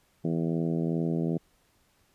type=harmonic tone; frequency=82.5 Hz; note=E2; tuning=2 cents sharp; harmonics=2 / 3 / 4 / 5 / 6 / 7 / 8 / 9; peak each=-28 / -32 / -33 / -36 / -41 / -44 / -43 / -52 dBFS; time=0.24-1.38 s; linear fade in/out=10 ms; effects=pink hiss -67 dBFS RMS until 2.14 s + resampled to 32000 Hz